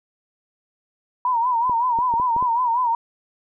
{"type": "tone with vibrato", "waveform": "sine", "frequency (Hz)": 963, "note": "B5", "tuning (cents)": -44, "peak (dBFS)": -17, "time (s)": [1.25, 2.95], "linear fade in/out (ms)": 2, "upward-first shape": "sine", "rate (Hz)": 5.3, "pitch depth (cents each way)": 98}
{"type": "clicks", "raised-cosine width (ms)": 2, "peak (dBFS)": -20, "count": 6, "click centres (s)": [1.696, 1.988, 2.139, 2.199, 2.364, 2.426]}
{"effects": []}